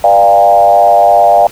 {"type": "tone with frequency modulation", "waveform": "sine", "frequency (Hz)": 698.5, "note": "F5", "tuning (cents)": 0, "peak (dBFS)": -3, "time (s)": [0.04, 1.47], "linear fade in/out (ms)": 2, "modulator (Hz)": 103, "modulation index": 1.2, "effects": ["pink hiss -33 dBFS RMS until 1.51 s"]}